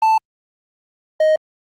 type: tone pair in turn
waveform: triangle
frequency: 882 / 623.7 Hz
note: A5 / D#5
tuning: +4 / +4 cents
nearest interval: tritone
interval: 600 cents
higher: first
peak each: -9 dBFS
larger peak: neither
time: 0.02-0.18 / 1.2-1.36 s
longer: neither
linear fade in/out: 5 ms
effects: Opus 24 kbps